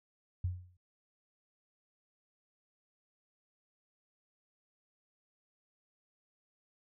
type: tone with exponential decay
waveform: sine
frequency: 89.9 Hz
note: F#2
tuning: 49 cents flat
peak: -28 dBFS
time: 0.44-0.77 s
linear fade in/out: 5 ms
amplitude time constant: 70 ms
effects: none